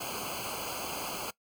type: noise with comb filter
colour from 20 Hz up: pink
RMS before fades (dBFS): -37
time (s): 0-1.31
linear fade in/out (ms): 10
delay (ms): 0.54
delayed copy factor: -1
effects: noise-tail reverb RT60 0.1 s tail -20 dB re dry